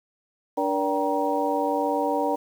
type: tone cluster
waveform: sine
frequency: 292.6 / 475.2 / 576 / 775 / 945 Hz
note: D4 / A#4 / D5 / G5 / A#5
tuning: -6 / +33 / -34 / -20 / +23 cents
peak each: -28 dBFS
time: 0.57-2.36 s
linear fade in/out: 10 ms
effects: 8-bit